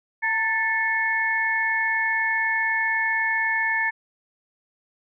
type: tone cluster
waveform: sine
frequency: 908 / 1764 / 2184 Hz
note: A#5 / A6 / C#7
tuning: -46 / +4 / -26 cents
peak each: -28 / -22 / -27 dBFS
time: 0.22-3.91 s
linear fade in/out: 20 ms
effects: none